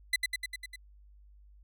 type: tone with echo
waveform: 30% pulse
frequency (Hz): 2011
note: B6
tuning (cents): +31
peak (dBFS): -21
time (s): 0.13-0.16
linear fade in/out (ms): 5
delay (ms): 100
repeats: 6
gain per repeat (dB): -3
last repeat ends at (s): 0.76
effects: added 50 Hz sine -54 dBFS peak until 1.63 s